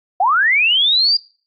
sine linear sweep, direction up, 693 to 4849 Hz, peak -11 dBFS, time 0.2-1.17 s, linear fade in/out 5 ms, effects noise-tail reverb RT60 0.4 s tail -23 dB re dry + AAC 64 kbps

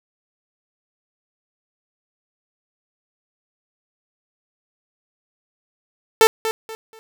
sawtooth tone with echo, 444.1 Hz, A4, 16 cents sharp, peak -5 dBFS, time 6.21-6.27 s, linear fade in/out 0 ms, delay 240 ms, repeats 3, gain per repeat -11 dB, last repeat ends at 6.99 s, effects none

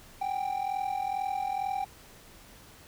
triangle ring-modulated tone, 784 Hz, G5, in tune, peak -24 dBFS, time 0.21-1.85 s, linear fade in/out 5 ms, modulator 21.1 Hz, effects pink hiss -53 dBFS RMS until 2.87 s

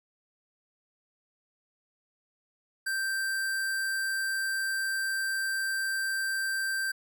square tone, 1568 Hz, G6, in tune, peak -29 dBFS, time 2.86-6.92 s, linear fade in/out 10 ms, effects none

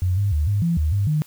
sine tone with pitch steps, 91.1 / 100.9 / 75.6 / 102.1 / 169.1 / 76.8 / 100.4 / 152.3 Hz, F#2 / G#2 / D#2 / G#2 / E3 / D#2 / G2 / D#3, -26 / -49 / -49 / -29 / +44 / -22 / +42 / -37 cents, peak -17 dBFS, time 0.02-1.22 s, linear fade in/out 0 ms, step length 150 ms, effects white hiss -50 dBFS RMS until 1.26 s

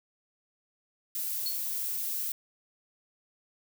violet noise, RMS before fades -33 dBFS, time 1.15-2.32 s, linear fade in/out 2 ms
sine tone with exponential decay, 4358 Hz, C#8, 30 cents flat, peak -29 dBFS, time 1.46-1.64 s, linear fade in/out 2 ms, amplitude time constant 37 ms
effects none

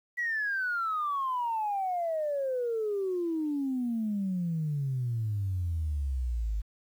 sine exponential sweep, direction down, 1962 to 50.3 Hz, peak -27 dBFS, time 0.17-6.62 s, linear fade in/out 20 ms, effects tanh soft clip ceiling -23 dBFS + 10-bit

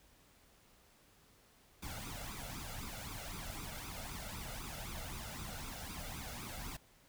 pink noise with flanger, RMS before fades -45 dBFS, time 1.82-6.77 s, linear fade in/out 10 ms, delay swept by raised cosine 0.81 to 1.46 ms, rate 3.9 Hz, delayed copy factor +0.7, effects pink hiss -66 dBFS RMS until 7.08 s

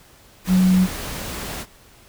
sine tone in noise, 185 Hz, F#3, in tune, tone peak -12 dBFS, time 0.47-0.88 s, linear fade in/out 50 ms, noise pink, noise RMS -30 dBFS, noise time 0.44-1.66 s, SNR +15 dB, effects pink hiss -50 dBFS RMS until 2.08 s

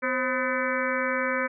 harmonic tone with a mistuned harmonic, 252.8 Hz, B3, 41 cents sharp, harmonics 1 / 2 / 4 / 5 / 6 / 7 / 8 / 9, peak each -33 / -29 / -34 / -33 / -31 / -33 / -35 / -34 dBFS, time 0.02-1.48 s, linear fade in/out 20 ms, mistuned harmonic 2, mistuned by +75 cents, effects none

